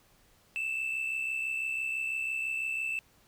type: tone pair together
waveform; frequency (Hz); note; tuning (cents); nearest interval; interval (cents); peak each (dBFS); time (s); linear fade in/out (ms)
triangle; 2634 / 2700; E7 / E7; -2 / +41; unison; 43; -28 / -35; 0.56-2.99; 0
effects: tanh soft clip ceiling -27 dBFS + pink hiss -64 dBFS RMS until 3.27 s